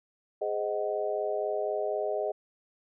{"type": "chord", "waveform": "sine", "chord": "Ab dominant seventh", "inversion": "none", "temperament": "just", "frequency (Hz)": [415.3, 519.1, 623, 747.5], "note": ["Ab4", "C5", "Eb5", "Gb5"], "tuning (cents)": [0, -14, 2, 17], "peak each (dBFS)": [-32, -37, -31, -37], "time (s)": [0.41, 2.32], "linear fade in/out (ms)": 10, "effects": []}